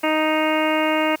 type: harmonic tone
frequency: 311.1 Hz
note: D#4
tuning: in tune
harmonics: 1 / 2 / 3 / 4 / 5 / 6 / 7 / 8 / 9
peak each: -22 / -22 / -25 / -28 / -31 / -32 / -27 / -32 / -29 dBFS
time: 0.03-1.16 s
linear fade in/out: 10 ms
effects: white hiss -48 dBFS RMS until 1.2 s